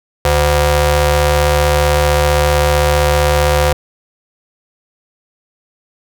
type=ring-modulated tone; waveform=sawtooth; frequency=220.5 Hz; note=A3; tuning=4 cents sharp; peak=-3 dBFS; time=0.25-3.73 s; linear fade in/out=2 ms; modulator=293 Hz; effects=none